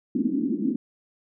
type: band-pass noise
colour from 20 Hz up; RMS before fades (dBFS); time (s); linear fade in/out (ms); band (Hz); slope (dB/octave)
pink; -25; 0.15-0.76; 5; 220 to 300; 48
effects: none

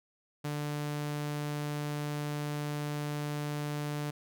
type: tone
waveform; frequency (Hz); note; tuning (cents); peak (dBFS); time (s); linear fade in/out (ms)
sawtooth; 147.6; D3; +9; -29; 0.44-4.11; 10
effects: none

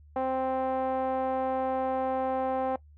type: tone with low-pass filter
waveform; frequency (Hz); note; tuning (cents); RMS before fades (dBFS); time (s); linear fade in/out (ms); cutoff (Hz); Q
5% pulse; 261.6; C4; 0; -29; 0.16-2.76; 2; 690; 3.2
effects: noise-tail reverb RT60 0.1 s tail -20 dB re dry + added 74 Hz sine -51 dBFS peak until 2.97 s

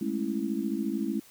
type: chord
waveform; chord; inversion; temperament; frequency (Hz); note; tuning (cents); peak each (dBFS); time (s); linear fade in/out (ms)
sine; A major seventh; third; just; 206.2 / 220 / 275 / 330; G#3 / A3 / C#4 / E4; -12 / 0 / -14 / +2; -33; 0.01-1.2; 5
effects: white hiss -55 dBFS RMS until 1.3 s

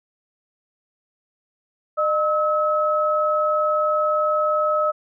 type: tone pair together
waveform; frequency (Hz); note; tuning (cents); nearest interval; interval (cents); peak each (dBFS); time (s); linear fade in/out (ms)
sine; 609 / 1288.5; D#5 / E6; -37 / -40; octave + minor second; 1297; -20; 1.97-4.92; 20
effects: none

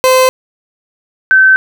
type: tone pair in turn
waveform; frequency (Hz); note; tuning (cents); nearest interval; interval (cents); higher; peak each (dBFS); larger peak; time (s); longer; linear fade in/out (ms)
30% pulse / sine; 516 / 1538.2; C5 / G6; -24 / -33; octave + perfect fifth; 1891; second; -3; neither; 0.04-0.29 / 1.31-1.56; neither; 0
effects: none

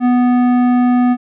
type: tone with tanh clipping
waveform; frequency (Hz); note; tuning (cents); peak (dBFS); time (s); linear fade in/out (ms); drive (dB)
triangle; 246.9; B3; 0; -11; 0-1.17; 50; 17
effects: none

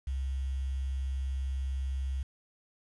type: tone with quantisation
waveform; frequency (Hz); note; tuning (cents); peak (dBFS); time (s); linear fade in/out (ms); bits
sine; 66.6; C2; +31; -30; 0.07-2.23; 5; 9
effects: resampled to 24000 Hz

